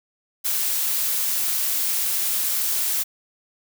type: noise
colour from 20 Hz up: blue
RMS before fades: -23 dBFS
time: 0.44-3.04 s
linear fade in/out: 20 ms
effects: none